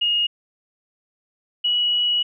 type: tone pair in turn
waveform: sine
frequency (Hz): 2862 / 2924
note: F7 / F#7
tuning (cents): +42 / -21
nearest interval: unison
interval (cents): 37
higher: second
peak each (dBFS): -17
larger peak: neither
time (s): 0.01-0.27 / 1.64-2.23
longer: second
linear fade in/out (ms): 10
effects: none